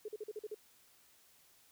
sine tone bursts, 425.3 Hz, G#4, 41 cents sharp, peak -39 dBFS, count 7, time 0.05-0.546 s, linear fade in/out 5 ms, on 34 ms, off 43 ms, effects white hiss -66 dBFS RMS until 1.71 s

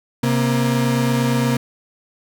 35% pulse tone pair together, 132.63 / 236.7 Hz, C3 / A#3, +24 / +27 cents, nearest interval minor seventh, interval 1003 cents, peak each -17 dBFS, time 0.23-1.57 s, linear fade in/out 5 ms, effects none

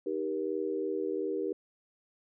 sine chord, Eb major, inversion none, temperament equal with one note detuned, 311.1 / 392 / 474.9 Hz, Eb4 / G4 / Bb4, 0 / 0 / +32 cents, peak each -36 / -33 / -35 dBFS, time 0.06-1.53 s, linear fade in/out 5 ms, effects none

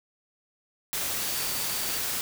sine tone in noise, 4599 Hz, D8, 37 cents flat, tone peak -40 dBFS, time 1.21-1.98 s, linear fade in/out 0 ms, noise white, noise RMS -30 dBFS, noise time 0.93-2.21 s, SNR -13 dB, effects none

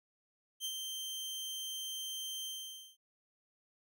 sawtooth tone with ADSR envelope, 3136 Hz, G7, in tune, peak -32 dBFS, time 0.6-2.97 s, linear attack 49 ms, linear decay 62 ms, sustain -4 dB, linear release 520 ms, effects none

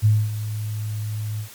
sine tone with ADSR envelope, 106.9 Hz, A2, 49 cents flat, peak -11 dBFS, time 0.02-1.49 s, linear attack 33 ms, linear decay 240 ms, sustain -13 dB, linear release 95 ms, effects white hiss -43 dBFS RMS until 1.54 s + MP3 96 kbps

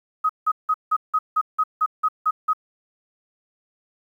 sine tone bursts, 1262 Hz, D#6, 24 cents sharp, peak -16 dBFS, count 11, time 0.24-2.534 s, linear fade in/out 10 ms, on 54 ms, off 170 ms, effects 9-bit

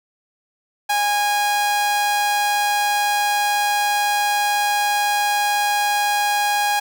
sawtooth tone with amplitude modulation, 822 Hz, G#5, 18 cents flat, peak -12 dBFS, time 0.89-6.8 s, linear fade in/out 10 ms, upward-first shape sine, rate 217 Hz, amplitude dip 25%, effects none

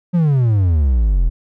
triangle exponential sweep, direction down, 181.2 to 38.89 Hz, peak -9 dBFS, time 0.13-1.3 s, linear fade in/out 20 ms, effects none

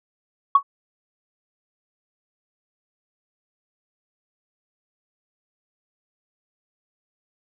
sine tone with exponential decay, 1115 Hz, C#6, 10 cents sharp, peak -6 dBFS, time 0.55-0.63 s, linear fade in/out 5 ms, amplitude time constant 16 ms, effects tanh soft clip ceiling -2 dBFS

